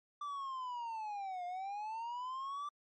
triangle linear two-way sweep, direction down then up, 1177 to 703 to 1177 Hz, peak -37 dBFS, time 0.21-2.69 s, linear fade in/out 5 ms, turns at 1.45 s, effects MP3 32 kbps

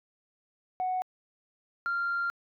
sine tone pair in turn, 740 / 1388.9 Hz, F#5 / F6, 0 / -10 cents, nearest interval major seventh, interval 1090 cents, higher second, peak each -26 dBFS, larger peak neither, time 0.8-1.02 / 1.86-2.3 s, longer second, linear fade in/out 0 ms, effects tanh soft clip ceiling -24 dBFS

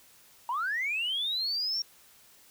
sine linear sweep, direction up, 906 to 5590 Hz, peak -27 dBFS, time 0.49-1.82 s, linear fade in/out 2 ms, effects tanh soft clip ceiling -24 dBFS + white hiss -58 dBFS RMS until 2.5 s

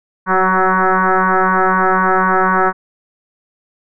sine tone with frequency modulation, 185 Hz, F#3, in tune, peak -10 dBFS, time 0.26-2.73 s, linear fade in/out 50 ms, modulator 187 Hz, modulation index 7.8, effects none

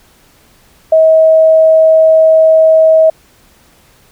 sine tone, 639 Hz, D#5, 46 cents sharp, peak -3 dBFS, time 0.92-3.1 s, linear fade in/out 5 ms, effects pink hiss -47 dBFS RMS until 4.11 s

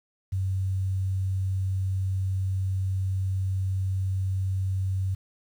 sine tone, 95.1 Hz, F#2, 48 cents sharp, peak -24 dBFS, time 0.32-5.15 s, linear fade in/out 10 ms, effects 9-bit

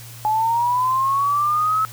sine linear sweep, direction up, 847 to 1300 Hz, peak -16 dBFS, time 0.25-1.85 s, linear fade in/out 0 ms, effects added 117 Hz sine -38 dBFS peak until 1.92 s + white hiss -41 dBFS RMS until 1.92 s

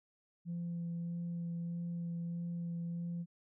sine tone with vibrato, 170.8 Hz, F3, 38 cents flat, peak -35 dBFS, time 0.45-3.26 s, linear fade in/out 50 ms, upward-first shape sine, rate 1.6 Hz, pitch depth 11 cents each way, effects tanh soft clip ceiling -34 dBFS

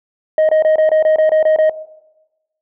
sine tone bursts, 625 Hz, D#5, 8 cents sharp, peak -6 dBFS, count 10, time 0.38-1.696 s, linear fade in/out 2 ms, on 110 ms, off 24 ms, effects noise-tail reverb RT60 1.0 s tail -19 dB re dry + tanh soft clip ceiling -8 dBFS

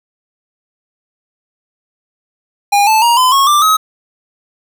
square tone with pitch steps, 812 / 875.3 / 943.6 / 1017.2 / 1096.5 / 1182 / 1274.2 Hz, G#5 / A5 / A#5 / C6 / C#6 / D6 / D#6, -39 / -9 / +21 / -49 / -19 / +11 / +41 cents, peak -8 dBFS, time 2.72-3.77 s, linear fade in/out 10 ms, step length 150 ms, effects none

